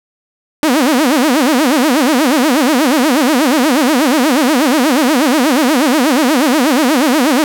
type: tone with vibrato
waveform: sawtooth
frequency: 277.2 Hz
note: C#4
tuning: in tune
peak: -5 dBFS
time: 0.63-7.44 s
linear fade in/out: 0 ms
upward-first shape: sine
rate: 8.3 Hz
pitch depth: 260 cents each way
effects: none